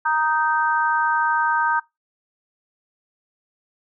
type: chord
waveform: sine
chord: Eb major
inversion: second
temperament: just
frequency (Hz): 933.4 / 1244.5 / 1555.6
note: Bb5 / Eb6 / G6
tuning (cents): +2 / 0 / -14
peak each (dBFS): -20 / -24 / -22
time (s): 0.05-1.8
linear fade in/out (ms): 10
effects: noise-tail reverb RT60 0.2 s tail -23 dB re dry